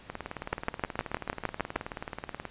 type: two click trains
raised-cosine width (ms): 0.5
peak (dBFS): -12 / -20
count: 9 / 45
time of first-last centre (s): 0.53-1.761 / 0.1-2.453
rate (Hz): 6.5 / 18.7
effects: pink hiss -52 dBFS RMS until 2.5 s + resampled to 8000 Hz